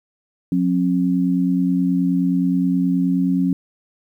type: tone pair together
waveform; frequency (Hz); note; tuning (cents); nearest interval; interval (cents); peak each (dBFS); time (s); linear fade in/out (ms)
sine; 180.13 / 269.6; F#3 / C#4; -46 / -48; perfect fifth; 698; -18 / -18; 0.52-3.53; 2
effects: 9-bit